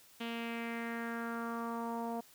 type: tone with low-pass filter sweep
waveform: sawtooth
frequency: 232.1 Hz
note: A#3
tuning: 7 cents flat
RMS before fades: -39 dBFS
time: 0.2-2.21 s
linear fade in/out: 10 ms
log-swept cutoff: 3100 to 790 Hz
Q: 3.5
effects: white hiss -61 dBFS RMS until 2.34 s